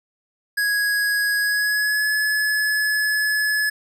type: tone with pitch glide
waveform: square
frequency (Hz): 1661.2 to 1708.9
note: G#6 to G#6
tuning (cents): 0 to +49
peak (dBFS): -19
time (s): 0.57-3.7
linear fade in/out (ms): 10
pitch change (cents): +49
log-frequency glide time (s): 1.4-2.1
effects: none